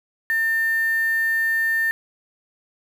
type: tone with quantisation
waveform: sine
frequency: 1800 Hz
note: A6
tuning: 39 cents sharp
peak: -18 dBFS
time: 0.3-1.91 s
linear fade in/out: 0 ms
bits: 6
effects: none